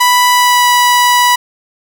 sawtooth tone with pitch glide, 987.8 to 980.4 Hz, B5 to B5, 0 to -13 cents, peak -3 dBFS, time 0-1.36 s, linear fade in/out 10 ms, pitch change -13 cents, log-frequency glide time 0.31-0.68 s, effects none

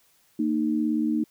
sine tone pair together, 229.4 / 307 Hz, A#3 / D#4, -28 / -23 cents, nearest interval perfect fourth, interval 505 cents, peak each -25 / -24 dBFS, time 0.39-1.24 s, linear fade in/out 5 ms, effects white hiss -63 dBFS RMS until 1.3 s

